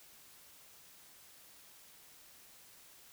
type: silence
effects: white hiss -59 dBFS RMS until 3.12 s